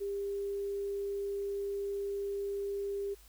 sine tone, 400 Hz, G4, 35 cents sharp, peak -33 dBFS, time 0-3.15 s, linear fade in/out 20 ms, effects added 50 Hz sine -57 dBFS peak until 3.28 s + white hiss -61 dBFS RMS until 3.28 s

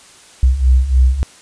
sine beating tone pair, 61.9 / 65.3 Hz, B1 / C2, +5 / -3 cents, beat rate 3.4 Hz, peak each -14 / -10 dBFS, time 0.43-1.23 s, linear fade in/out 0 ms, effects white hiss -43 dBFS RMS until 1.41 s + resampled to 22050 Hz

